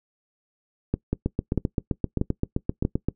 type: two click trains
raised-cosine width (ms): 3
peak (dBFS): -10 / -9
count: 16 / 4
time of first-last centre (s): 1.13-3.086 / 0.94-2.851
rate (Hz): 7.67 / 1.57
effects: noise-tail reverb RT60 0.1 s tail -21 dB re dry